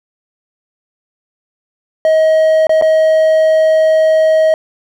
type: tone with dropouts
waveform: triangle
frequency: 633 Hz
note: D#5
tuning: 30 cents sharp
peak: -5 dBFS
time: 2.05-4.54 s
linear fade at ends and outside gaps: 1 ms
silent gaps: 2.669-2.694 / 2.813-2.822 s
effects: none